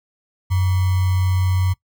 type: tone with sample-and-hold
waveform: sine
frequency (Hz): 92.5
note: F#2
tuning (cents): 0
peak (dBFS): -15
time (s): 0.5-1.74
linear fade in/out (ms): 20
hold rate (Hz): 1050
effects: noise-tail reverb RT60 0.1 s tail -20 dB re dry